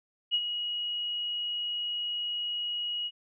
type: tone with ADSR envelope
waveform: sine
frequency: 2900 Hz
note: F#7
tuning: 35 cents flat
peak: -22 dBFS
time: 0.31-3.11 s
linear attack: 33 ms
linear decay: 54 ms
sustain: -8 dB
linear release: 48 ms
effects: none